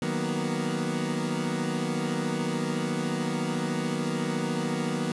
30% pulse chord, B major seventh, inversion first, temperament equal, 155.56 / 185 / 233.1 / 246.9 Hz, D#3 / F#3 / A#3 / B3, 0 / 0 / 0 / 0 cents, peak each -30 dBFS, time 0.02-5.12 s, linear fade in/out 2 ms, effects resampled to 24000 Hz

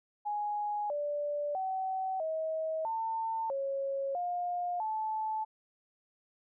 sine tone with pitch steps, 832 / 585 / 759 / 637 / 898 / 548 / 709 / 871 Hz, G#5 / D5 / F#5 / D#5 / A5 / C#5 / F5 / A5, +3 / -7 / +44 / +41 / +35 / -20 / +26 / -18 cents, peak -31 dBFS, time 0.25-5.45 s, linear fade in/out 20 ms, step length 650 ms, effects none

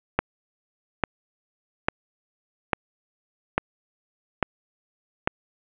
click train, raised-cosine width 0.5 ms, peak -4 dBFS, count 7, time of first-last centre 0.19-5.275 s, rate 1.18 Hz, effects resampled to 8000 Hz + 7-bit

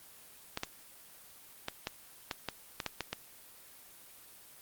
clicks, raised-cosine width 0.2 ms, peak -16 dBFS, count 10, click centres 0.574 / 0.634 / 1.684 / 1.871 / 2.312 / 2.487 / 2.802 / 2.863 / 3.007 / 3.13 s, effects white hiss -55 dBFS RMS until 4.61 s + Opus 24 kbps

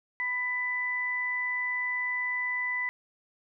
sine tone pair together, 996 / 1992 Hz, B5 / B6, +14 / +14 cents, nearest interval octave, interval 1200 cents, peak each -38 / -28 dBFS, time 0.2-2.89 s, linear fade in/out 0 ms, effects none

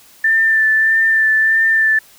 sine tone with vibrato, 1776 Hz, A6, 16 cents sharp, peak -10 dBFS, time 0.24-1.99 s, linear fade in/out 5 ms, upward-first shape sine, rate 1.6 Hz, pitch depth 20 cents each way, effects white hiss -46 dBFS RMS until 2.18 s

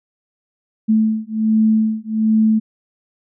sine beating tone pair, 218.2 / 219.5 Hz, A3 / A3, -14 / -4 cents, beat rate 1.3 Hz, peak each -16 dBFS, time 0.88-2.6 s, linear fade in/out 20 ms, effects none

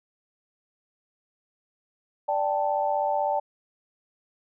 sine chord, D suspended fourth, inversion none, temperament equal, 587.3 / 784 / 880 Hz, D5 / G5 / A5, 0 / 0 / 0 cents, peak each -27 dBFS, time 2.28-3.4 s, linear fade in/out 10 ms, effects none

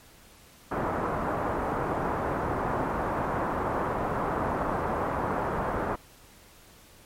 white low-pass noise, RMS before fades -29 dBFS, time 0.71-5.96 s, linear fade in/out 10 ms, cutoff 1200 Hz, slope 24 dB/octave, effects pink hiss -54 dBFS RMS until 7.05 s + MP3 64 kbps

